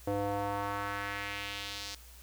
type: tone with band-pass filter sweep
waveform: square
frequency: 101 Hz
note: G#2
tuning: 48 cents flat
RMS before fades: -36 dBFS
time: 0.07-1.95 s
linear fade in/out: 5 ms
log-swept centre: 500 to 5100 Hz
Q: 1.7
effects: added 60 Hz sine -52 dBFS peak until 2.22 s + white hiss -56 dBFS RMS until 2.22 s

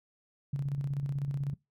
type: tone with tremolo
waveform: sine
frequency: 140 Hz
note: C#3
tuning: 18 cents sharp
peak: -28 dBFS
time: 0.53-1.54 s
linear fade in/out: 5 ms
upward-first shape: square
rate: 16 Hz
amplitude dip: 45%
effects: noise-tail reverb RT60 0.2 s tail -22 dB re dry

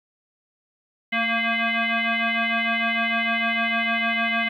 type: tone with frequency modulation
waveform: sine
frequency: 233.3 Hz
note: A#3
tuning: 2 cents sharp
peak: -20 dBFS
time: 1.12-4.49 s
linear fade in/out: 10 ms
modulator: 460 Hz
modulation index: 5.7
effects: 10-bit

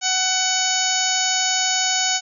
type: harmonic tone with a mistuned harmonic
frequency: 748 Hz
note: F#5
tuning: 19 cents sharp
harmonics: 1 / 2 / 3 / 4 / 5 / 6 / 7 / 8 / 9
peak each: -26 / -28 / -29 / -26 / -29 / -28 / -27 / -28 / -23 dBFS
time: 0.01-2.21 s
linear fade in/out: 50 ms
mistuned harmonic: 7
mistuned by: +15 cents
effects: none

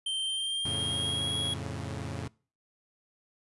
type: tone with pitch glide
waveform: square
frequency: 3132 to 3318 Hz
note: G7 to G#7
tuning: -2 to -2 cents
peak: -30 dBFS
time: 0.06-1.54 s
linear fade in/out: 5 ms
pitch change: +100 cents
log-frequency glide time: 0.22-1.36 s
type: chord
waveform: sawtooth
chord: F augmented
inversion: none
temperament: equal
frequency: 87.31 / 110 / 138.59 Hz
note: F2 / A2 / C#3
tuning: 0 / 0 / 0 cents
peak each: -35 dBFS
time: 0.65-2.28 s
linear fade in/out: 5 ms
effects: noise-tail reverb RT60 0.4 s tail -24 dB re dry + resampled to 24000 Hz

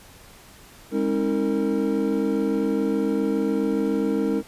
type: tone cluster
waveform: triangle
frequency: 205.5 / 270.5 / 317.7 / 458.9 Hz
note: G#3 / C#4 / D#4 / A#4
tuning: -18 / -42 / +36 / -27 cents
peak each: -24 dBFS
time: 0.91-4.43 s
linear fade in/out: 50 ms
effects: pink hiss -48 dBFS RMS until 4.47 s + resampled to 32000 Hz

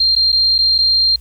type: tone with dropouts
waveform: sine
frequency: 4186 Hz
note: C8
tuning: in tune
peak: -10 dBFS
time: 0-1.16 s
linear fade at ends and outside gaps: 5 ms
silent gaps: 0.153-0.162 / 0.32-0.326 / 0.582-0.587 / 0.781-0.786 s
effects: added 60 Hz sine -34 dBFS peak until 1.2 s + white hiss -52 dBFS RMS until 1.2 s

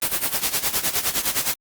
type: noise with tremolo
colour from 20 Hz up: white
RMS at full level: -20 dBFS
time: 0.02-1.54 s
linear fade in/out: 0 ms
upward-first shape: sine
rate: 9.7 Hz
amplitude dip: 80%
effects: Opus 32 kbps

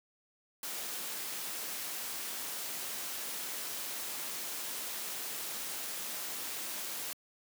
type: noise with amplitude modulation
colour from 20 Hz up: white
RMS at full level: -38 dBFS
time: 0.63-7.13 s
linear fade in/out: 2 ms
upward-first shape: sine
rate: 261 Hz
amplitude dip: 30%
effects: high-pass 200 Hz 12 dB/octave

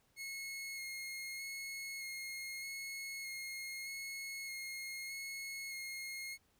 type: tone with vibrato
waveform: sawtooth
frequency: 2163 Hz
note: C#7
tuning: 43 cents flat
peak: -39 dBFS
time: 0.16-6.38 s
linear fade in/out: 50 ms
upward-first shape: square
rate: 0.81 Hz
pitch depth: 12 cents each way
effects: pink hiss -74 dBFS RMS until 6.59 s

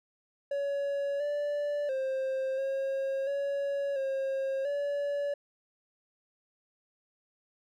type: tone with pitch steps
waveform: triangle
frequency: 563 / 583 / 529 / 540 / 561 / 538 / 572 Hz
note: C#5 / D5 / C5 / C#5 / C#5 / C5 / D5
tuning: +27 / -13 / +19 / -45 / +21 / +48 / -46 cents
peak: -27 dBFS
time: 0.51-5.34 s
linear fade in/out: 5 ms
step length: 690 ms
effects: none

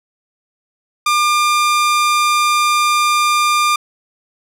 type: tone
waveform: sawtooth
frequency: 1200 Hz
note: D6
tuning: 37 cents sharp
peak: -8 dBFS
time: 1.06-3.76 s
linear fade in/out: 5 ms
effects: low-pass 11000 Hz 12 dB/octave

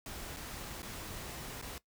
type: noise with dropouts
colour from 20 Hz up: pink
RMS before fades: -44 dBFS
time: 0.06-1.78 s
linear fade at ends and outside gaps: 1 ms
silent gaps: 0.364-0.369 / 0.82-0.829 / 1.614-1.624 s
effects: noise-tail reverb RT60 0.1 s tail -18 dB re dry

